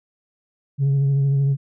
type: tone with vibrato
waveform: sine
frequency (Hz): 138.59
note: C#3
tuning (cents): 0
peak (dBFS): -13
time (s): 0.78-1.57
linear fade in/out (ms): 50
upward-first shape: triangle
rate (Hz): 13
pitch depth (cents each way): 32
effects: tanh soft clip ceiling -14 dBFS